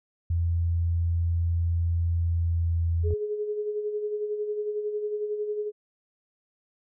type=tone with pitch glide; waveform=sine; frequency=84.7 to 83.87 Hz; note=E2 to E2; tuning=+48 to +30 cents; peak=-22 dBFS; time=0.3-3.14 s; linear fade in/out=5 ms; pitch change=-18 cents; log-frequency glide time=2.13-2.84 s
type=tone with tremolo; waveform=sine; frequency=420 Hz; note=G#4; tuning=19 cents sharp; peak=-25 dBFS; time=3.03-5.72 s; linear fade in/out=50 ms; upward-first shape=sine; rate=11 Hz; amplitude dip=50%
type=click; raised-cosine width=2 ms; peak=-29 dBFS; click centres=3.107 s
effects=none